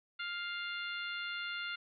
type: harmonic tone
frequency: 700 Hz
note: F5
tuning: 4 cents sharp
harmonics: 2 / 3 / 4 / 5 / 6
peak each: -40 / -44 / -44 / -47 / -50 dBFS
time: 0.19-1.76 s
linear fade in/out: 10 ms
effects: none